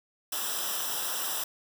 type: noise with comb filter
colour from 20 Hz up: white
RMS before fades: -32 dBFS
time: 0.32-1.44 s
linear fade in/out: 5 ms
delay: 0.45 ms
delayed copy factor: -0.85
effects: none